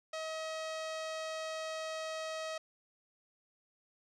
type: tone with low-pass filter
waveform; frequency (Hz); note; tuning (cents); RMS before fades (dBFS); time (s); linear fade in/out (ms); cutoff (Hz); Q
sawtooth; 636; D#5; +38; -40; 0.13-2.58; 5; 6000; 1.2
effects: none